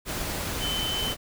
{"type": "tone in noise", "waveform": "sine", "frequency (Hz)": 3055, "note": "G7", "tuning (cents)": -45, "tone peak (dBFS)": -28, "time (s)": [0.59, 1.15], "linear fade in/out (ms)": 50, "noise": "pink", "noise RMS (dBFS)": -31, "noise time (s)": [0.05, 1.17], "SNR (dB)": 0, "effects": []}